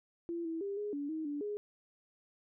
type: tone with pitch steps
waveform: sine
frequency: 339.5 / 326.8 / 399 / 415 / 286.5 / 316.1 / 290.6 / 414.8 Hz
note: F4 / E4 / G4 / G#4 / D4 / D#4 / D4 / G#4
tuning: -49 / -15 / +31 / -1 / -43 / +27 / -18 / -2 cents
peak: -35 dBFS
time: 0.29-1.57 s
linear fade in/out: 0 ms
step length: 160 ms
effects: none